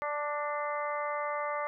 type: harmonic tone with a mistuned harmonic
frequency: 293.7 Hz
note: D4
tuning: in tune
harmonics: 2 / 3 / 4 / 5 / 6 / 7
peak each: -35 / -38 / -35 / -46 / -45 / -41 dBFS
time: 0.02-1.67 s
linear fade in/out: 0 ms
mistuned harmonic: 6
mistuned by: +25 cents
effects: none